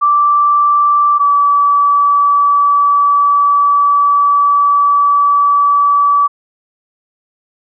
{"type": "tone pair in turn", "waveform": "sine", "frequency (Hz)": [1169, 1149.6], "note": ["D6", "D6"], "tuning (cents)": [-8, -37], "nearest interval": "unison", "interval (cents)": 29, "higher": "first", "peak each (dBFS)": -7, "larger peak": "neither", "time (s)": [[0.01, 1.19], [1.19, 6.28]], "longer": "second", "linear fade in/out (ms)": 20, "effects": []}